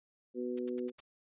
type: harmonic tone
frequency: 123.47 Hz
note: B2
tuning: in tune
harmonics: 2 / 3 / 4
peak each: -38 / -37 / -42 dBFS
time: 0.34-0.92 s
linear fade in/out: 50 ms
type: noise bursts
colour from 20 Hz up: white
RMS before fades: -50 dBFS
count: 5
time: 0.57-1.004 s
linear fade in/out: 5 ms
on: 22 ms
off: 81 ms
effects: resampled to 8000 Hz